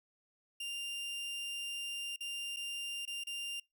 40% pulse tone with dropouts, 2794 Hz, F7, in tune, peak -37 dBFS, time 0.6-3.6 s, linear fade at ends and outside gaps 5 ms, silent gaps 2.162-2.206 / 2.563-2.568 / 3.054-3.075 / 3.238-3.269 s, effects noise-tail reverb RT60 0.2 s tail -25 dB re dry

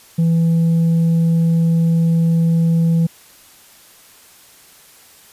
triangle tone with tanh clipping, 165.8 Hz, E3, 10 cents sharp, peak -12 dBFS, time 0.18-3.07 s, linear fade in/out 10 ms, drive 7 dB, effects white hiss -46 dBFS RMS until 5.32 s + resampled to 32000 Hz

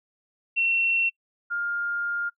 sine tone pair in turn, 2716 / 1407.5 Hz, F7 / F6, -49 / +13 cents, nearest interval major seventh, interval 1138 cents, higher first, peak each -20 / -25 dBFS, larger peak first, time 0.56-1.1 / 1.5-2.3 s, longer second, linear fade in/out 20 ms, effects noise-tail reverb RT60 0.1 s tail -23 dB re dry

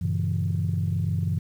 sine chord, G diminished seventh, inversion none, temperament equal with one note detuned, 96.04 / 116.54 / 138.59 / 164.81 Hz, G2 / Bb2 / Db3 / Fb3, -35 / 0 / 0 / 0 cents, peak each -25 / -31 / -30 / -27 dBFS, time 0.01-1.39 s, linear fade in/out 10 ms, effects tanh soft clip ceiling -15 dBFS + 9-bit

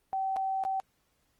sine tone with dropouts, 769 Hz, G5, 33 cents flat, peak -28 dBFS, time 0.13-0.8 s, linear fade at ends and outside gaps 0 ms, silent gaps 0.362-0.367 / 0.638-0.65 s, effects pink hiss -73 dBFS RMS until 1.39 s + Opus 24 kbps

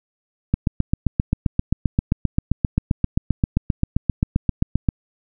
click train, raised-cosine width 5 ms, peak -4 dBFS, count 34, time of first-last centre 0.54-4.888 s, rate 7.59 Hz, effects none

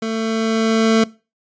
25% pulse tone with level ramp, 223.2 Hz, A3, 25 cents sharp, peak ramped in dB -17 to -7 dBFS, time 0.02-1.04 s, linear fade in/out 5 ms, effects noise-tail reverb RT60 0.3 s tail -21 dB re dry + resampled to 16000 Hz

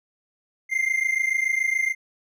triangle tone pair together, 2084 / 2111 Hz, C7 / C7, -7 / +15 cents, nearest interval unison, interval 22 cents, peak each -22 dBFS, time 0.69-1.95 s, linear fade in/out 50 ms, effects none

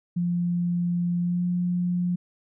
sine tone with pitch glide, 174.5 to 177.35 Hz, F3 to F3, -1 to +27 cents, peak -22 dBFS, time 0.16-2.16 s, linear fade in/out 10 ms, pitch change +28 cents, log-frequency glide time 1.2-1.44 s, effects none

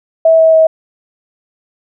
sine tone with pitch steps, 650 / 645.1 / 640.3 Hz, E5 / E5 / D#5, -24 / -38 / +49 cents, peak -4 dBFS, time 0.25-0.67 s, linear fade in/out 5 ms, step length 140 ms, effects none

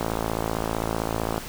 click train, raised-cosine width 1 ms, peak -11 dBFS, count 77, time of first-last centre 0.01-1.379 s, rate 55.5 Hz, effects pink hiss -37 dBFS RMS until 1.48 s

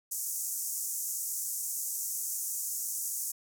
pink band-pass noise, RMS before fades -35 dBFS, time 0.11-3.32 s, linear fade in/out 10 ms, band 6200 to 16000 Hz, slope 48 dB/octave, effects none

